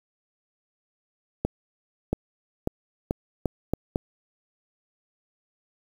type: accelerating click train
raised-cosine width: 2 ms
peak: -10 dBFS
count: 7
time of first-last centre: 1.45-3.959 s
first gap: 680 ms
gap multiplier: 0.8
effects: 7-bit